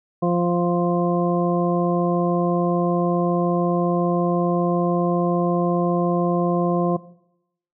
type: harmonic tone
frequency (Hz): 174.61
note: F3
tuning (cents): 0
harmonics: 1 / 2 / 3 / 4 / 6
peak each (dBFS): -20 / -23 / -25 / -26 / -28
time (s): 0.22-6.97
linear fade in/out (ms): 10
effects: noise-tail reverb RT60 0.8 s tail -19 dB re dry